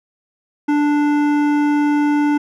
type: tone with hard clipping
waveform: sine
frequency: 293.7 Hz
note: D4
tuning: in tune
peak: -15 dBFS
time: 0.68-2.38 s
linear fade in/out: 10 ms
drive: 13 dB
effects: none